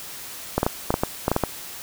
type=clicks; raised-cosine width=1 ms; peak=-5 dBFS; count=10; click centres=0.58 / 0.631 / 0.665 / 0.905 / 0.941 / 1.035 / 1.281 / 1.316 / 1.364 / 1.437 s; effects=white hiss -37 dBFS RMS until 1.82 s